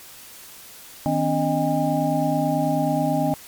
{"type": "tone cluster", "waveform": "sine", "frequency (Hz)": [157.5, 255.4, 284.6, 618, 807], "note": ["D#3", "C4", "C#4", "D#5", "G#5"], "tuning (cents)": [21, -42, 46, -12, -50], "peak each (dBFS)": -25, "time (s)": [1.06, 3.34], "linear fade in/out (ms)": 0, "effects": ["white hiss -43 dBFS RMS until 3.47 s", "MP3 96 kbps"]}